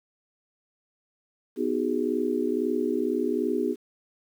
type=chord; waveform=sine; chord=G# minor seventh; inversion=first; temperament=just; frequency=249.2 / 311.5 / 373.8 / 415.3 Hz; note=B3 / D#4 / F#4 / G#4; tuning=+16 / +2 / +18 / 0 cents; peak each=-29 dBFS; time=1.56-3.76 s; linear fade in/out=50 ms; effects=9-bit